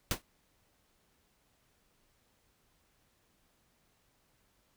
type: noise with exponential decay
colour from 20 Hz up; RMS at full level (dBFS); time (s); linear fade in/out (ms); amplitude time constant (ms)
pink; -27; 0.11-0.22; 1; 22
effects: pink hiss -72 dBFS RMS until 4.76 s